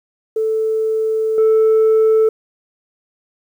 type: tone with level steps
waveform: sine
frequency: 440 Hz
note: A4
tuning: in tune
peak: -14 / -7 dBFS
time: 0.36-2.29 s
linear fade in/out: 5 ms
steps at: 1.38 s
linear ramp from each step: 2 ms
effects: tanh soft clip ceiling -8 dBFS + 8-bit